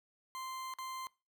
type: tone with dropouts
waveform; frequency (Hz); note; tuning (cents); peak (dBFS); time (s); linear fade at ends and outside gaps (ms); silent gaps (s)
40% pulse; 1043; C6; -6; -40; 0.35-1.07; 0; 0.738-0.786
effects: noise-tail reverb RT60 0.3 s tail -22 dB re dry